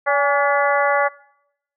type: harmonic tone with a mistuned harmonic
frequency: 285.7 Hz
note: D4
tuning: 48 cents flat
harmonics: 2 / 3 / 4 / 5 / 6 / 7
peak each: -19 / -21 / -22 / -23 / -24 / -24 dBFS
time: 0.06-1.09 s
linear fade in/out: 20 ms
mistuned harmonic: 3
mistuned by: -57 cents
effects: noise-tail reverb RT60 0.8 s tail -23 dB re dry